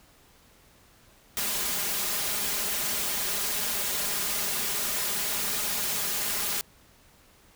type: noise with comb filter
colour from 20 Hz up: white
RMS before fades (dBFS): -29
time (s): 1.37-6.61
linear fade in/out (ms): 0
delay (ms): 4.9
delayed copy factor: +0.7
effects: pink hiss -58 dBFS RMS until 7.55 s